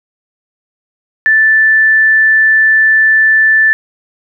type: tone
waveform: sine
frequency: 1760 Hz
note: A6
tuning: in tune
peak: -5 dBFS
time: 1.26-3.73 s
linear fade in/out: 0 ms
effects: none